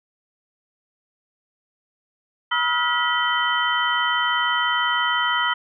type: tone cluster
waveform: sine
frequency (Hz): 969 / 1281 / 1421 / 1949 / 3077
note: B5 / E6 / F6 / B6 / G7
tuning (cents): -33 / -50 / +30 / -23 / -33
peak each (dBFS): -25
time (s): 2.51-5.54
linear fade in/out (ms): 10
effects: none